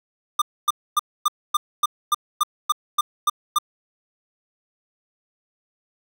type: tone bursts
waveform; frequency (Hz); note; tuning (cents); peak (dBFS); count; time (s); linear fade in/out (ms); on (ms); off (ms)
square; 1200; D6; +37; -16; 12; 0.39-3.586; 5; 28; 260
effects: none